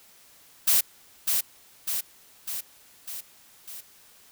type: noise with echo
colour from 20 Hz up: blue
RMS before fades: -20 dBFS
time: 0.67-0.81 s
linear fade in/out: 10 ms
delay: 600 ms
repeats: 5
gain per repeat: -4 dB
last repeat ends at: 3.81 s
effects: white hiss -55 dBFS RMS until 4.31 s